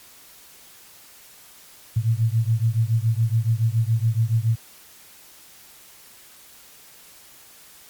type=beating tone pair; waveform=sine; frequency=110.3 / 117.4 Hz; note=A2 / A#2; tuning=+5 / +13 cents; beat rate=7.1 Hz; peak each=-20 / -21 dBFS; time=1.96-4.56 s; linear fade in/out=10 ms; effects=white hiss -48 dBFS RMS until 7.89 s + MP3 96 kbps